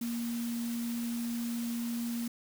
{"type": "tone in noise", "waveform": "sine", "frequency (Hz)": 234.9, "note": "A#3", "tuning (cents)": 13, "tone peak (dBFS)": -32, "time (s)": [0.01, 2.28], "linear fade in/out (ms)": 5, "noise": "white", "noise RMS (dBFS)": -45, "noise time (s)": [0.01, 2.28], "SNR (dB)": 10, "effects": []}